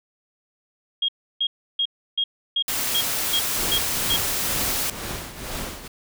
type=tone bursts; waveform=sine; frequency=3260 Hz; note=G#7; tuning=33 cents flat; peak=-19 dBFS; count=9; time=1.02-4.165 s; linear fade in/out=5 ms; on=65 ms; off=320 ms
type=noise; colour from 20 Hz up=white; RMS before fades=-25 dBFS; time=2.68-4.9 s; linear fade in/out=2 ms
type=noise with tremolo; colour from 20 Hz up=pink; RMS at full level=-29 dBFS; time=3.55-5.88 s; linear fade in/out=5 ms; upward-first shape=triangle; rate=2.1 Hz; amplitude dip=75%
effects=none